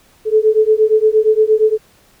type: beating tone pair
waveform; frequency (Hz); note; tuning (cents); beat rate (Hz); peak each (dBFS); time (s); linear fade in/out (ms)
sine; 429.8 / 438.4; A4 / A4; -41 / -6; 8.6; -12; 0.25-1.78; 50
effects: pink hiss -51 dBFS RMS until 2.2 s